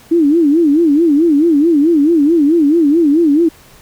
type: tone with vibrato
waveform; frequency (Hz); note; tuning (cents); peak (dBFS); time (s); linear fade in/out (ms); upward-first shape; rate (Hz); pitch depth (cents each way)
sine; 311.1; D#4; 0; -7; 0.11-3.49; 10; sine; 4.6; 180
effects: pink hiss -43 dBFS RMS until 3.81 s